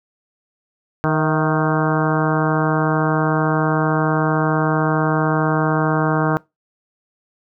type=harmonic tone with a mistuned harmonic; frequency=155.56 Hz; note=D#3; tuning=in tune; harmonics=1 / 2 / 3 / 4 / 5 / 6 / 7 / 8 / 9 / 10; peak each=-19 / -22 / -24 / -25 / -26 / -27 / -27 / -28 / -29 / -29 dBFS; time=1.04-6.37 s; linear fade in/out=0 ms; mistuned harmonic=4; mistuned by=+55 cents; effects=noise-tail reverb RT60 0.2 s tail -22 dB re dry